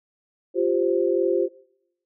sine chord, F suspended second, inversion none, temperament equal, 349.2 / 392 / 523.3 Hz, F4 / G4 / C5, 0 / 0 / 0 cents, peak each -22 / -23 / -24 dBFS, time 0.54-1.49 s, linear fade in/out 50 ms, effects noise-tail reverb RT60 0.8 s tail -22 dB re dry

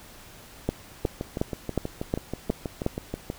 two click trains, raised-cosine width 2 ms, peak -16 / -10 dBFS, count 15 / 7, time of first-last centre 1.05-3.301 / 0.69-2.864 s, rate 6.22 / 2.76 Hz, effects pink hiss -48 dBFS RMS until 3.38 s

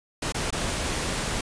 pink noise with dropouts, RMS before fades -28 dBFS, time 0.22-1.41 s, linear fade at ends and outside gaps 5 ms, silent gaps 0.323-0.344 / 0.506-0.525 s, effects resampled to 22050 Hz

